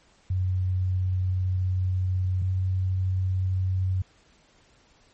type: tone pair in turn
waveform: sine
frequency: 92.5 / 93.36 Hz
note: F#2 / F#2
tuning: 0 / +16 cents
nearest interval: unison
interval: 16 cents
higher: second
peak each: -22 dBFS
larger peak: neither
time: 0.3-2.42 / 2.42-4.02 s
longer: first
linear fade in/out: 5 ms
effects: pink hiss -60 dBFS RMS until 5.13 s + MP3 32 kbps